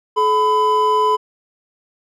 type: tone pair together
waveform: triangle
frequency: 428.5 / 1002.8 Hz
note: A4 / B5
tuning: -46 / +26 cents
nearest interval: octave + minor third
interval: 1472 cents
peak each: -16 / -12 dBFS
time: 0.16-1.17 s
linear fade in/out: 20 ms
effects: none